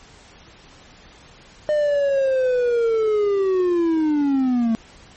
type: linear sweep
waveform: triangle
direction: down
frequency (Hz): 607 to 221.3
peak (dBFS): -14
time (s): 1.69-4.75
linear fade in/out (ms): 0
effects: pink hiss -47 dBFS RMS until 5.16 s + MP3 32 kbps